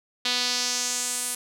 sawtooth tone with band-pass filter sweep, 246.9 Hz, B3, in tune, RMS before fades -27 dBFS, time 0.25-1.35 s, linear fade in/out 5 ms, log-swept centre 3900 to 9800 Hz, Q 2.4, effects none

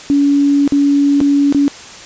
sine tone with dropouts, 283.7 Hz, C#4, 40 cents sharp, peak -8 dBFS, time 0.1-1.68 s, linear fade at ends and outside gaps 0 ms, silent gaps 0.677-0.722 / 1.204-1.212 / 1.525-1.547 s, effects white hiss -33 dBFS RMS until 2.05 s + resampled to 16000 Hz

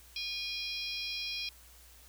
harmonic tone with a mistuned harmonic, 818 Hz, G#5, 26 cents flat, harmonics 3 / 4 / 5 / 6 / 7, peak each -40 / -41 / -42 / -43 / -43 dBFS, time 0.16-1.49 s, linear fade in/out 2 ms, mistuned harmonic 7, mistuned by -88 cents, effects added 60 Hz sine -58 dBFS peak until 2.08 s + white hiss -58 dBFS RMS until 2.08 s

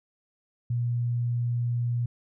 sine tone, 120 Hz, B2, 49 cents flat, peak -24 dBFS, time 0.7-2.06 s, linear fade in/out 5 ms, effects none

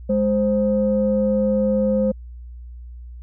sine tone pair together, 207.6 / 523.1 Hz, G#3 / C5, 0 / -1 cents, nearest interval octave + major third, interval 1599 cents, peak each -18 dBFS, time 0.09-2.12 s, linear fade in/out 10 ms, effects tanh soft clip ceiling -9 dBFS + added 60 Hz sine -34 dBFS peak until 3.22 s

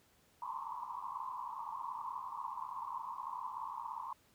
pink band-pass noise, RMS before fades -43 dBFS, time 0.42-4.13 s, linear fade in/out 2 ms, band 910 to 1100 Hz, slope 96 dB/octave, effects pink hiss -69 dBFS RMS until 4.34 s + high-pass 60 Hz 12 dB/octave

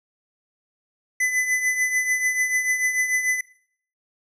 square tone with tremolo, 2009 Hz, B6, 29 cents sharp, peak -18 dBFS, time 1.2-3.41 s, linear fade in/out 5 ms, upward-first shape triangle, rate 6.8 Hz, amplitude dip 70%, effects noise-tail reverb RT60 0.6 s tail -20 dB re dry + low-pass 12000 Hz 12 dB/octave

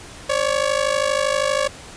sawtooth ring-modulated tone, 561 Hz, C#5, 21 cents sharp, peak -11 dBFS, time 0.29-1.68 s, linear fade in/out 10 ms, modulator 26.3 Hz, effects pink hiss -39 dBFS RMS until 1.96 s + resampled to 22050 Hz

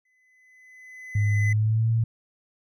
triangle tone with exponential growth, 2020 Hz, B6, 39 cents sharp, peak -24 dBFS, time 0.05-1.53 s, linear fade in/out 5 ms, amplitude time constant 320 ms
sine tone with pitch glide, 103.83 to 113.88 Hz, G#2 to A#2, 0 to -40 cents, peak -19 dBFS, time 1.15-2.04 s, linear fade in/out 5 ms, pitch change +160 cents, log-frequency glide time 1.4-1.9 s
effects none

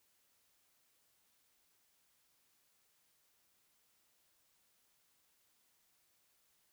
silence, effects white hiss -75 dBFS RMS until 6.72 s

